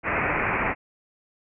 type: low-pass noise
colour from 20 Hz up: white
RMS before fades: -25 dBFS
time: 0.03-0.75 s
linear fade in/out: 50 ms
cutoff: 2500 Hz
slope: 96 dB/octave
effects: none